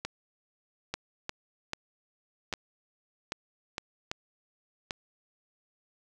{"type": "two click trains", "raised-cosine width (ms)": 0.2, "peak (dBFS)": [-15, -16], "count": [6, 4], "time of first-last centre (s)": [[0.94, 4.908], [0.05, 3.781]], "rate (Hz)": [1.26, 0.804], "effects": []}